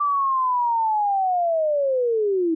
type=linear sweep; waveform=sine; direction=down; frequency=1174.7 to 315 Hz; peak=-18 dBFS; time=0-2.55 s; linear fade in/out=10 ms; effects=none